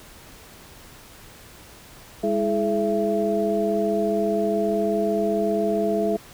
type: tone cluster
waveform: sine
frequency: 205.1 / 329.3 / 424.5 / 669 Hz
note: G#3 / E4 / G#4 / E5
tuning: -21 / -2 / +38 / +25 cents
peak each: -26 / -28 / -24 / -24 dBFS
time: 2.23-6.17 s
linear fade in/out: 10 ms
effects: pink hiss -46 dBFS RMS until 6.33 s